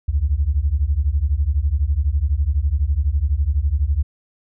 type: beating tone pair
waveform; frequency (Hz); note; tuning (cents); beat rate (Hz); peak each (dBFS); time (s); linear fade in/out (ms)
sine; 66.1 / 78.1; C2 / D#2; +18 / +7; 12; -18; 0.08-4.03; 10
effects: tanh soft clip ceiling -8 dBFS